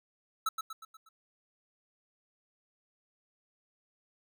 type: tone with echo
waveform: square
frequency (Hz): 1311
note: E6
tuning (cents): -10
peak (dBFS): -28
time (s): 0.46-0.49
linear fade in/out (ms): 5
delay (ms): 120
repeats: 5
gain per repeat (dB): -6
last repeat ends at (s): 1.09
effects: none